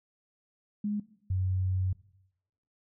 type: tone pair in turn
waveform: sine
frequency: 207.7 / 93.3 Hz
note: G#3 / F#2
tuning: 0 / +15 cents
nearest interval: octave + major second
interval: 1385 cents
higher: first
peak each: -28 / -26 dBFS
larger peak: second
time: 0.84-1 / 1.3-1.93 s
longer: second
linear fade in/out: 5 ms
effects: noise-tail reverb RT60 0.8 s tail -19 dB re dry